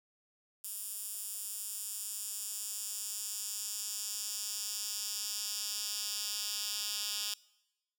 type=tone with high-pass filter sweep; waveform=10% pulse; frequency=207.3 Hz; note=G#3; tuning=3 cents flat; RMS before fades=-39 dBFS; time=0.64-7.34 s; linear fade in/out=2 ms; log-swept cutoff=9800 to 4200 Hz; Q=1.5; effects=noise-tail reverb RT60 1.0 s tail -23 dB re dry